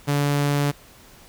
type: tone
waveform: sawtooth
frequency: 143.8 Hz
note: D3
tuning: 36 cents flat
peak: -15 dBFS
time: 0.07-0.72 s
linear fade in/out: 20 ms
effects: pink hiss -49 dBFS RMS until 1.28 s